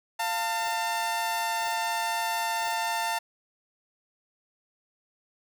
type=tone pair together; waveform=sawtooth; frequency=695.3 / 899 Hz; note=F5 / A5; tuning=-8 / +37 cents; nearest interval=major third; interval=445 cents; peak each=-29 / -24 dBFS; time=0.19-3.19 s; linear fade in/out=10 ms; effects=none